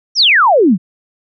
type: exponential sweep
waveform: sine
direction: down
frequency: 6000 to 160.9 Hz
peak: -6 dBFS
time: 0.15-0.78 s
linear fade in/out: 50 ms
effects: none